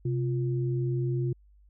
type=tone pair together; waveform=sine; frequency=130.09 / 349.2 Hz; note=C3 / F4; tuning=-10 / 0 cents; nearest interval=octave + perfect fourth; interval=1710 cents; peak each=-26 / -33 dBFS; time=0.05-1.33 s; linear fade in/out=5 ms; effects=added 50 Hz sine -55 dBFS peak until 1.69 s